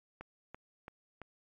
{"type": "click train", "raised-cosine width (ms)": 0.5, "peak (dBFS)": -30, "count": 4, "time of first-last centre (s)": [0.21, 1.217], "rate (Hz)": 2.98, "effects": ["MP3 96 kbps"]}